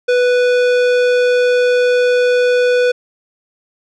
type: tone with tanh clipping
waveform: sine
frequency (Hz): 493.9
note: B4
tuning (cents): 0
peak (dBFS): -12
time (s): 0.08-2.92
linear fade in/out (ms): 10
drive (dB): 17
effects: none